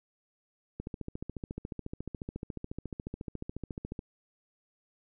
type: click train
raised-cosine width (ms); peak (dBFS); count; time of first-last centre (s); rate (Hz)
3; -24; 46; 0.8-3.991; 14.1
effects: none